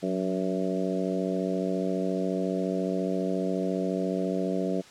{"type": "harmonic tone with a mistuned harmonic", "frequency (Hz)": 94.4, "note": "F#2", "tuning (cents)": 35, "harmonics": [2, 3, 4, 5, 6, 7], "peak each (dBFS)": [-30, -32, -33, -34, -35, -35], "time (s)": [0.02, 4.82], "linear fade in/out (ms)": 20, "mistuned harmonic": 2, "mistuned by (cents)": -45, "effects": ["white hiss -50 dBFS RMS until 4.9 s", "low-pass 6000 Hz 12 dB/octave"]}